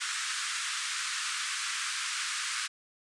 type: band-pass noise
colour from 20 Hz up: pink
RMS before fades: -34 dBFS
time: 0-2.68 s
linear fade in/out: 20 ms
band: 1200 to 9600 Hz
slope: 48 dB/octave
effects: resampled to 24000 Hz